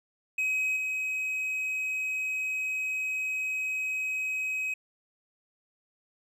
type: tone with level steps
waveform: triangle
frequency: 2536 Hz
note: D#7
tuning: 32 cents sharp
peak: -24 / -27 dBFS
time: 0.38-4.74 s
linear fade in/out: 5 ms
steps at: 0.76 s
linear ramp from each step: 10 ms
effects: none